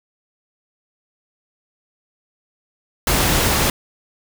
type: noise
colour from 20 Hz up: pink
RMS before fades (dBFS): -17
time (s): 3.07-3.7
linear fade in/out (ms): 2
effects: none